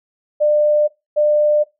sine tone pair in turn, 598 / 598 Hz, D5 / D5, +31 / +31 cents, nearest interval unison, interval 0 cents, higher neither, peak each -11 dBFS, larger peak neither, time 0.4-0.88 / 1.16-1.64 s, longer neither, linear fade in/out 20 ms, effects noise-tail reverb RT60 0.2 s tail -18 dB re dry

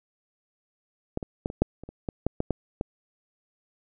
clicks, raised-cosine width 2 ms, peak -14 / -20 / -13 / -22 / -6 / -27 / -27 / -16 / -10 / -12 / -11 / -14 dBFS, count 12, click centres 1.174 / 1.228 / 1.459 / 1.501 / 1.62 / 1.836 / 1.89 / 2.088 / 2.266 / 2.404 / 2.507 / 2.811 s, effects none

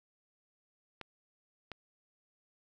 clicks, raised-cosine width 0.3 ms, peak -26 dBFS, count 2, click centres 1.013 / 1.717 s, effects none

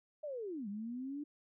sine linear two-way sweep, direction down then up, 622.3 to 196 to 298.7 Hz, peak -39 dBFS, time 0.23-1.24 s, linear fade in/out 10 ms, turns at 0.68 s, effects none

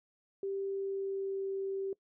sine tone with pitch glide, 392 to 388.8 Hz, G4 to G4, 0 to -14 cents, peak -33 dBFS, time 0.43-1.93 s, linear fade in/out 2 ms, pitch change -14 cents, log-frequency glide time 0.66-1.49 s, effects noise-tail reverb RT60 0.1 s tail -22 dB re dry

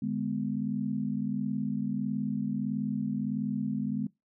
sine chord, G# diminished, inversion second, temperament just, 149.51 / 207.7 / 249.2 Hz, D3 / G#3 / B3, +31 / 0 / +16 cents, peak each -36 / -31 / -33 dBFS, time 0.02-4.07 s, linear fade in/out 5 ms, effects noise-tail reverb RT60 0.2 s tail -22 dB re dry

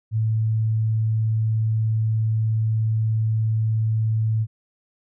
sine tone, 110.4 Hz, A2, 6 cents sharp, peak -18 dBFS, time 0.11-4.47 s, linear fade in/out 50 ms, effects none

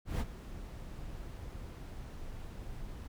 brown noise with ADSR envelope, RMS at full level -30 dBFS, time 0.05-3.08 s, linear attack 150 ms, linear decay 39 ms, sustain -14 dB, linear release 16 ms, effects none

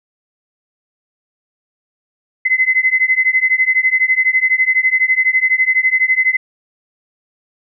sine beating tone pair, 2038 / 2050 Hz, C7 / C7, -46 / -36 cents, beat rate 12 Hz, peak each -14 dBFS, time 2.45-6.37 s, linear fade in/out 10 ms, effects none

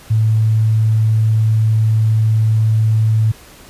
sine tone, 110 Hz, A2, in tune, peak -10 dBFS, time 0.1-3.32 s, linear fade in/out 10 ms, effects pink hiss -41 dBFS RMS until 3.69 s + resampled to 32000 Hz

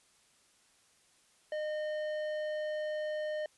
triangle tone with tanh clipping, 611 Hz, D#5, 32 cents flat, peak -35 dBFS, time 1.52-3.46 s, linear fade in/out 2 ms, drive 15 dB, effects white hiss -67 dBFS RMS until 3.57 s + resampled to 24000 Hz

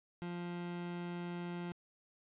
30% pulse tone, 174.61 Hz, F3, in tune, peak -37 dBFS, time 0.22-1.72 s, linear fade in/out 0 ms, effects resampled to 8000 Hz + 13-bit

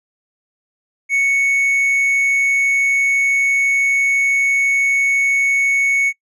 triangle tone, 2217 Hz, C#7, in tune, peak -11 dBFS, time 1.09-6.13 s, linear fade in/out 50 ms, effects noise-tail reverb RT60 0.1 s tail -25 dB re dry + resampled to 32000 Hz

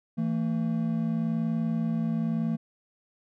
triangle tone pair together, 164.81 / 225.7 Hz, E3 / A3, 0 / +44 cents, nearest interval perfect fourth, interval 544 cents, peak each -27 / -25 dBFS, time 0.17-2.57 s, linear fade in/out 20 ms, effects none

